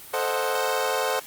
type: chord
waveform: 25% pulse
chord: A diminished seventh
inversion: none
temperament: equal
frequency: 440 / 523.3 / 622.3 / 740 Hz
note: A4 / C5 / Eb5 / Gb5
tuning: 0 / 0 / 0 / 0 cents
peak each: -25 / -23 / -28 / -26 dBFS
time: 0.13-1.2 s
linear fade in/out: 10 ms
effects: white hiss -43 dBFS RMS until 1.26 s + Opus 32 kbps